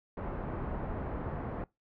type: low-pass noise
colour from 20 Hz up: pink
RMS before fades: -37 dBFS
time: 0.17-1.64 s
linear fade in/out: 2 ms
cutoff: 1100 Hz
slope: 12 dB/octave
effects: noise-tail reverb RT60 0.2 s tail -22 dB re dry + low-pass 2000 Hz 12 dB/octave